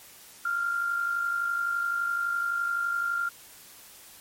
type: tone with amplitude modulation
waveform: sine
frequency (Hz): 1393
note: F6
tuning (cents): -5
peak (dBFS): -23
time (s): 0.45-3.29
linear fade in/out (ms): 5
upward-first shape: sine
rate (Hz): 51.8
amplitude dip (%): 50
effects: white hiss -50 dBFS RMS until 4.2 s + MP3 64 kbps